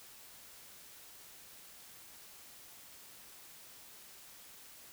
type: silence
effects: white hiss -55 dBFS RMS until 4.92 s